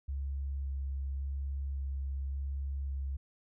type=tone with vibrato; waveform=sine; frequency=68.5 Hz; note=C#2; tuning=20 cents flat; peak=-33 dBFS; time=0.08-3.17 s; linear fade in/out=10 ms; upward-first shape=square; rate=0.89 Hz; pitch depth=10 cents each way; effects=none